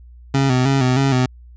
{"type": "tone with vibrato", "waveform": "25% pulse", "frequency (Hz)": 131.9, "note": "C3", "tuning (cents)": 14, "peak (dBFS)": -10, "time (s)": [0.34, 1.26], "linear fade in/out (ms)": 5, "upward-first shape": "square", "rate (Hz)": 3.2, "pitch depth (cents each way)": 63, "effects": ["added 60 Hz sine -39 dBFS peak until 1.56 s", "resampled to 16000 Hz"]}